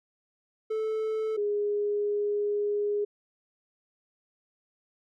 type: tone pair in turn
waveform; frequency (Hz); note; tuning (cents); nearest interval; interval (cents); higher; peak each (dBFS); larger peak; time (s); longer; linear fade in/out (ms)
triangle / sine; 437.3 / 412.8; A4 / G#4; -11 / -10; minor second; 99; first; -25 / -25; neither; 0.7-1.37 / 1.37-3.05; second; 10
effects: none